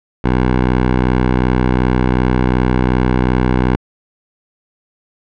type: tone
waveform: 10% pulse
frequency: 62.7 Hz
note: B1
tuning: 27 cents sharp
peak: -3 dBFS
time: 0.24-3.76 s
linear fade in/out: 5 ms
effects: low-pass 2000 Hz 12 dB/octave